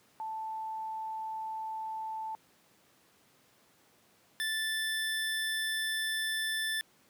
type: tone pair in turn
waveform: sine / 25% pulse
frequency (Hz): 880 / 1760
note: A5 / A6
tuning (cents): 0 / 0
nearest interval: octave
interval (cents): 1200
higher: second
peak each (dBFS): -35 / -27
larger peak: second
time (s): 0.2-2.35 / 4.4-6.81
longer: second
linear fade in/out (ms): 0
effects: pink hiss -65 dBFS RMS until 7.09 s + high-pass 150 Hz 12 dB/octave